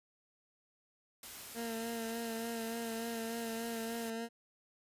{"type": "noise", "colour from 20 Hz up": "white", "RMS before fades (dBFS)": -48, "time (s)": [1.23, 4.1], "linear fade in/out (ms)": 2}
{"type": "tone with vibrato", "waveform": "20% pulse", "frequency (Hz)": 229, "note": "A#3", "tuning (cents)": -31, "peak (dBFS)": -33, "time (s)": [1.54, 4.29], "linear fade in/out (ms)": 50, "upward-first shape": "sine", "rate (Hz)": 3.4, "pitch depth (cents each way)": 27}
{"effects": ["resampled to 32000 Hz"]}